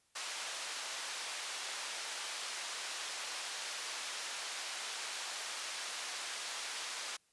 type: band-pass noise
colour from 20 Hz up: white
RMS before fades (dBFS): -42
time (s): 0.15-7.17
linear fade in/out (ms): 10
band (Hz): 660 to 6100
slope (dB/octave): 12
effects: white hiss -73 dBFS RMS until 7.32 s + resampled to 24000 Hz